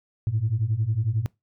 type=beating tone pair; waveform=sine; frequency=103.83 / 114.83 Hz; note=G#2 / A#2; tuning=0 / -26 cents; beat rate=11 Hz; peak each=-25 / -23 dBFS; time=0.27-1.26 s; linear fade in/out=0 ms; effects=noise-tail reverb RT60 0.2 s tail -24 dB re dry + tanh soft clip ceiling -15 dBFS

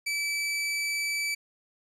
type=tone; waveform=sawtooth; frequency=2309 Hz; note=D7; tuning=30 cents flat; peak=-24 dBFS; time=0.06-1.35 s; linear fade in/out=10 ms; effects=low-pass 11000 Hz 12 dB/octave + 11-bit

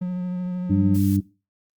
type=tone with vibrato; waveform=triangle; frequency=180.4 Hz; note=F#3; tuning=44 cents flat; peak=-21 dBFS; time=0.01-0.97 s; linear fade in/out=10 ms; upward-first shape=sine; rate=13 Hz; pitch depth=13 cents each way
type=harmonic tone; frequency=98 Hz; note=G2; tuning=in tune; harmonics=1 / 2 / 3; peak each=-21 / -21 / -21 dBFS; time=0.69-1.21 s; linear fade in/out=20 ms
type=noise; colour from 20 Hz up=blue; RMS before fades=-39 dBFS; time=0.94-1.17 s; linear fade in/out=10 ms
effects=noise-tail reverb RT60 0.3 s tail -20 dB re dry + Opus 48 kbps

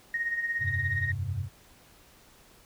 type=tone with tremolo; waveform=sine; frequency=1864.7 Hz; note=A#6; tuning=in tune; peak=-25 dBFS; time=0.14-1.12 s; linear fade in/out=2 ms; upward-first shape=sine; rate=17 Hz; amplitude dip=60%
type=chord; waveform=sine; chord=F suspended second; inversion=none; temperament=equal with one note detuned; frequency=86.8 / 98 / 130.81 Hz; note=F2 / G2 / C3; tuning=-10 / 0 / 0 cents; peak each=-35 / -31 / -35 dBFS; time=0.59-1.49 s; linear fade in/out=50 ms
effects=tanh soft clip ceiling -17 dBFS + pink hiss -57 dBFS RMS until 2.65 s

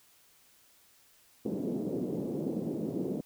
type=band-pass noise; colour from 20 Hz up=pink; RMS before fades=-34 dBFS; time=1.45-3.21 s; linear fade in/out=5 ms; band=180 to 440 Hz; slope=24 dB/octave; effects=white hiss -63 dBFS RMS until 3.25 s

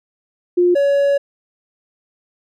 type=tone pair in turn; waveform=sine / triangle; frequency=354.4 / 562.6 Hz; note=F4 / C#5; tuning=+25 / +26 cents; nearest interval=minor sixth; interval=801 cents; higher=second; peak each=-10 dBFS; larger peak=neither; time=0.57-0.75 / 0.75-1.18 s; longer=second; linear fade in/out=10 ms; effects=none

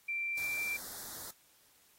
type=tone; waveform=sine; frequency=2353 Hz; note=D7; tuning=3 cents sharp; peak=-33 dBFS; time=0.08-0.77 s; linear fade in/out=10 ms
type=band-stop noise; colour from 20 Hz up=white; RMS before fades=-45 dBFS; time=0.37-1.31 s; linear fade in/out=5 ms; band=1900 to 3700 Hz; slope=48 dB/octave
effects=white hiss -66 dBFS RMS until 1.98 s + AAC 48 kbps

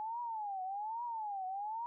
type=tone with vibrato; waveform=sine; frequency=846 Hz; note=G#5; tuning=32 cents sharp; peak=-37 dBFS; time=0-1.86 s; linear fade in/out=0 ms; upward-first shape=triangle; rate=1.2 Hz; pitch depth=240 cents each way; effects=none

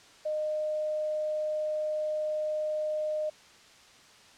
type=tone; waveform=sine; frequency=613 Hz; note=D#5; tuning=26 cents flat; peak=-28 dBFS; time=0.25-3.3 s; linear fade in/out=10 ms; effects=white hiss -55 dBFS RMS until 4.37 s + low-pass 6000 Hz 12 dB/octave

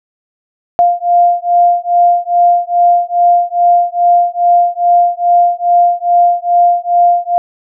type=beating tone pair; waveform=sine; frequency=698.5 / 700.9 Hz; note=F5 / F5; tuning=0 / +6 cents; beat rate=2.4 Hz; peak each=-10 dBFS; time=0.79-7.38 s; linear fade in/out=0 ms; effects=none

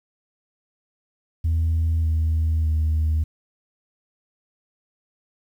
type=tone with pitch steps; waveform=sine; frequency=81.4 / 79.82 / 78.26 Hz; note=E2 / D#2 / D#2; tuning=-21 / +45 / +11 cents; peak=-16 dBFS; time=1.44-3.24 s; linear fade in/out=10 ms; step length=600 ms; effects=tanh soft clip ceiling -16 dBFS + 9-bit

